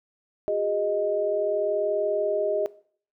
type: tone cluster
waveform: sine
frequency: 367.7 / 408.1 / 622 Hz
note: F#4 / G#4 / D#5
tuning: -11 / -30 / -1 cents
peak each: -33 / -28 / -24 dBFS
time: 0.48-2.66 s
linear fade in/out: 0 ms
effects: noise-tail reverb RT60 0.5 s tail -19 dB re dry